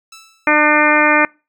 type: tone with exponential decay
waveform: 10% pulse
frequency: 1318.5 Hz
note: E6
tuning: in tune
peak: -26 dBFS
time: 0.12-0.63 s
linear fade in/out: 5 ms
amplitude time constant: 110 ms
type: harmonic tone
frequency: 300.7 Hz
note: D4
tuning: 41 cents sharp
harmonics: 1 / 2 / 3 / 4 / 5 / 6 / 7 / 8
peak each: -18 / -18 / -18 / -18 / -18 / -18 / -18 / -18 dBFS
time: 0.47-1.25 s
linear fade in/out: 2 ms
effects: noise-tail reverb RT60 0.3 s tail -26 dB re dry